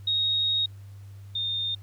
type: tone pair in turn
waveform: sine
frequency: 3752 / 3645 Hz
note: A#7 / A#7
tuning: +11 / -40 cents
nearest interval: minor second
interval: 51 cents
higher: first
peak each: -22 / -26 dBFS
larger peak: first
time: 0.07-0.66 / 1.35-1.75 s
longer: first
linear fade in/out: 5 ms
effects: added 99 Hz sine -41 dBFS peak until 1.82 s + pink hiss -61 dBFS RMS until 1.82 s